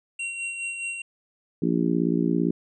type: tone with tremolo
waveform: square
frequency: 2745 Hz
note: F7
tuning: 31 cents flat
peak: -28 dBFS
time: 0.19-1.02 s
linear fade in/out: 5 ms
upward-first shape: sine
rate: 4.8 Hz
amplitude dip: 45%
type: harmonic tone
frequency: 57.7 Hz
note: A#1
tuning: 17 cents flat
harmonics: 3 / 4 / 5 / 6 / 7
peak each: -25 / -27 / -25 / -28 / -31 dBFS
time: 1.62-2.51 s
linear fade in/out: 5 ms
effects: resampled to 24000 Hz